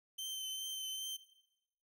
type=tone with vibrato; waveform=sawtooth; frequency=3092 Hz; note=G7; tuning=24 cents flat; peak=-37 dBFS; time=0.18-1.17 s; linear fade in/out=10 ms; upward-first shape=triangle; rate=2.5 Hz; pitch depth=20 cents each way; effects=noise-tail reverb RT60 0.9 s tail -17 dB re dry